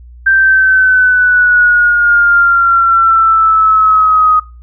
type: exponential sweep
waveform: sine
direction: down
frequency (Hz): 1572 to 1249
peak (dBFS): -5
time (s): 0.26-4.4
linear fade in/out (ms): 10
effects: noise-tail reverb RT60 0.3 s tail -20 dB re dry + added 60 Hz sine -32 dBFS peak until 4.62 s